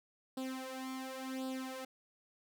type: tone with flanger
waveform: sawtooth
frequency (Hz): 261.6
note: C4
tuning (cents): 0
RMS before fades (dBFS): -42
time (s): 0.37-1.85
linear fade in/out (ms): 5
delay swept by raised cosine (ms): 0.23 to 2.93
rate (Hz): 0.92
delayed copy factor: +0.8
effects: none